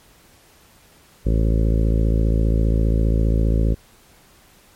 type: harmonic tone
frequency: 55 Hz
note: A1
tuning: in tune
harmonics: 1 / 2 / 3 / 4 / 5 / 6 / 7 / 8 / 9 / 10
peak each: -16 / -22 / -26 / -28 / -30 / -32 / -33 / -34 / -35 / -36 dBFS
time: 1.25-3.75 s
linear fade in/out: 20 ms
effects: pink hiss -52 dBFS RMS until 4.75 s + MP3 64 kbps